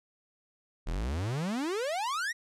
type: exponential sweep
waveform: 45% pulse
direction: up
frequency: 36 to 1971 Hz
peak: -30 dBFS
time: 0.86-2.33 s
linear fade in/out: 20 ms
effects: low-pass 9000 Hz 12 dB/octave